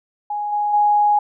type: tone with level steps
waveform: sine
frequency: 830.6 Hz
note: G#5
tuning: in tune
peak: -21 / -17 / -12 dBFS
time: 0.3-1.19 s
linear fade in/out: 5 ms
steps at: 0.52 / 0.73 s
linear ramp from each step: 10 ms
effects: none